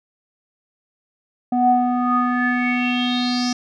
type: tone with low-pass filter sweep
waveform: square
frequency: 246.9 Hz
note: B3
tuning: in tune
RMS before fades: -19 dBFS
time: 1.52-3.53 s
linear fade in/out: 5 ms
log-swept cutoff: 620 to 5600 Hz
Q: 7.6
effects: none